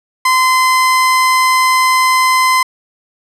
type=tone; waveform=30% pulse; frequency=1030 Hz; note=C6; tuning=28 cents flat; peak=-6 dBFS; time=0.25-2.63 s; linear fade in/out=5 ms; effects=low-pass 12000 Hz 12 dB/octave